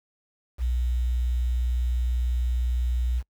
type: tone with quantisation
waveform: sine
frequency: 61 Hz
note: B1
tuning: 21 cents flat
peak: -22 dBFS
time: 0.58-3.23 s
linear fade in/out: 50 ms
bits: 8
effects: noise-tail reverb RT60 0.1 s tail -26 dB re dry